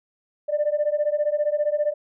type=beating tone pair; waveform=sine; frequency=587.3 / 602.3 Hz; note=D5 / D5; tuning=0 / +44 cents; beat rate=15 Hz; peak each=-22 dBFS; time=0.48-1.94 s; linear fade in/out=20 ms; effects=tanh soft clip ceiling -14 dBFS

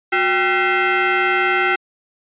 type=tone with frequency modulation; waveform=sine; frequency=364.9 Hz; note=F#4; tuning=24 cents flat; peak=-13 dBFS; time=0.12-1.76 s; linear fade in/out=10 ms; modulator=575 Hz; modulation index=3.9; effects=tanh soft clip ceiling -10 dBFS + resampled to 8000 Hz

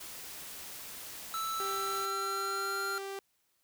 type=noise; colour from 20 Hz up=white; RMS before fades=-45 dBFS; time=0-2.06 s; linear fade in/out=10 ms
type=tone with pitch glide; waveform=square; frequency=1318.5 to 1386.5 Hz; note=E6 to F6; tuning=0 to -13 cents; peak=-34 dBFS; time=1.34-2.98 s; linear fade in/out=0 ms; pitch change=+87 cents; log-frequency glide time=1.56-2.82 s
type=tone; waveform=sawtooth; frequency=392 Hz; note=G4; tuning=in tune; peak=-34 dBFS; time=1.6-3.19 s; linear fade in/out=0 ms
effects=white hiss -75 dBFS RMS until 3.63 s

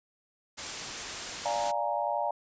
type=noise; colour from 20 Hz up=white; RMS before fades=-36 dBFS; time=0.57-1.72 s; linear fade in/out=20 ms
type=chord; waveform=sine; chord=Bb dominant seventh; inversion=first; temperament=equal; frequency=587.3 / 698.5 / 830.6 / 932.3 Hz; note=D5 / F5 / Ab5 / Bb5; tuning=0 / 0 / 0 / 0 cents; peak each=-33 dBFS; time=1.45-2.31 s; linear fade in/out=5 ms
effects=resampled to 16000 Hz

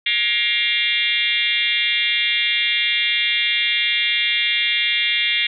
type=tone with frequency modulation; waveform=sine; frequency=2794 Hz; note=F7; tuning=in tune; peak=-16 dBFS; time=0.06-5.47 s; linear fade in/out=5 ms; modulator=223 Hz; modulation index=3.9; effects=none

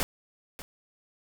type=noise with echo; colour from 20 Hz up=pink; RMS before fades=-28 dBFS; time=0-0.03 s; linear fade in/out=0 ms; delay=590 ms; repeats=1; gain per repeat=-14 dB; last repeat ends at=0.62 s; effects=none

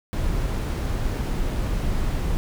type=noise; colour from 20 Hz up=brown; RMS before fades=-24 dBFS; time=0.13-2.37 s; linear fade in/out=0 ms; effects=none

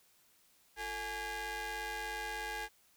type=ring-modulated tone; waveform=sawtooth; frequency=397.2 Hz; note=G4; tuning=23 cents sharp; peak=-31 dBFS; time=0.76-2.69 s; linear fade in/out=50 ms; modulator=1240 Hz; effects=white hiss -68 dBFS RMS until 2.96 s

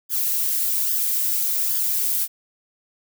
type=noise with flanger; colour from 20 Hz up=violet; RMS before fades=-22 dBFS; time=0.09-2.28 s; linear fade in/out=50 ms; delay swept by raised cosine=0.6 to 3.2 ms; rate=1.2 Hz; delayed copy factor=+0.6; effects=none

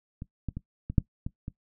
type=clicks; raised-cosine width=5 ms; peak=-25 / -19 / -22 / -21 / -8 / -20 / -23 dBFS; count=7; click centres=0.221 / 0.487 / 0.57 / 0.9 / 0.982 / 1.265 / 1.481 s; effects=noise-tail reverb RT60 0.1 s tail -18 dB re dry

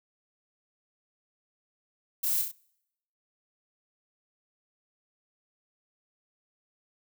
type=noise with echo; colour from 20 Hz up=violet; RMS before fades=-29 dBFS; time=2.23-2.42 s; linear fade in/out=10 ms; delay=33 ms; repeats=3; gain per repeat=-4 dB; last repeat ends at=2.519 s; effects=noise-tail reverb RT60 0.8 s tail -26 dB re dry

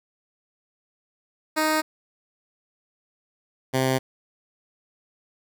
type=tone pair in turn; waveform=10% pulse; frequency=311.1 / 131.04 Hz; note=D#4 / C3; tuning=0 / +3 cents; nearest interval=octave + minor third; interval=1497 cents; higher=first; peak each=-12 dBFS; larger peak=neither; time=1.56-1.82 / 3.73-3.99 s; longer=neither; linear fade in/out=20 ms; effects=none

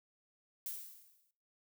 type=noise with exponential decay; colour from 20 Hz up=violet; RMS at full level=-39 dBFS; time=0.66-1.31 s; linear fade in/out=2 ms; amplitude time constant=140 ms; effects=noise-tail reverb RT60 0.5 s tail -19 dB re dry

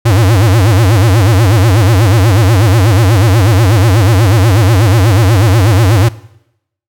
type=tone with vibrato; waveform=square; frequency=103.83 Hz; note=G#2; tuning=in tune; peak=-6 dBFS; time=0.05-6.09 s; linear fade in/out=10 ms; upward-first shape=sine; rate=8.2 Hz; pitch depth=250 cents each way; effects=noise-tail reverb RT60 0.8 s tail -19 dB re dry

